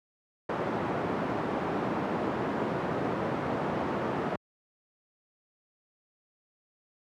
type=band-pass noise; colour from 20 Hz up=pink; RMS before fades=-31 dBFS; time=0.49-4.36 s; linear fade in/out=5 ms; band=170 to 1100 Hz; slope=12 dB/octave; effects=high-pass 80 Hz 12 dB/octave